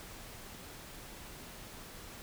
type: silence
effects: pink hiss -49 dBFS RMS until 2.22 s